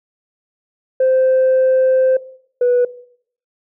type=tone pair in turn; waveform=sine; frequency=520 / 490.8 Hz; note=C5 / B4; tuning=-11 / -11 cents; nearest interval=minor second; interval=100 cents; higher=first; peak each=-9 dBFS; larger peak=neither; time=1-2.17 / 2.61-2.85 s; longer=first; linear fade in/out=5 ms; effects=noise-tail reverb RT60 0.6 s tail -18 dB re dry + tanh soft clip ceiling -8 dBFS